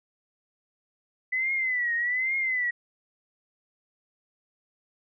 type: tone with vibrato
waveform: sine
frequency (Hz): 2000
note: B6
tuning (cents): +21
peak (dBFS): -24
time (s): 1.32-2.71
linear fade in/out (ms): 10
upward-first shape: triangle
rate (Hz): 1.2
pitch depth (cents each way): 130
effects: none